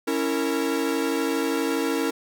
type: chord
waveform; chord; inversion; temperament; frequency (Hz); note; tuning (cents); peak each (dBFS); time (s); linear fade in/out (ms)
45% pulse; A# diminished; first; equal with one note detuned; 277.2 / 329.6 / 460; C#4 / E4 / A#4; 0 / 0 / -23; -27; 0.07-2.11; 10
effects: none